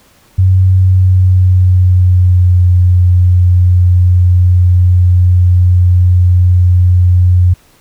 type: tone with pitch glide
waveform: sine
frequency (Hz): 93.4 to 89.75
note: F#2 to F2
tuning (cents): +17 to +48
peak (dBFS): -4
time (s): 0.38-7.54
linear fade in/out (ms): 10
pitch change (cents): -69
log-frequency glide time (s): 0.73-2.67
effects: pink hiss -47 dBFS RMS until 7.8 s